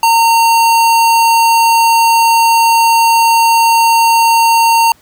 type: tone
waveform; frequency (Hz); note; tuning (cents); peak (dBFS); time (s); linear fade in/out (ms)
square; 917; A#5; -29; -7; 0.03-4.92; 2
effects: pink hiss -48 dBFS RMS until 5.01 s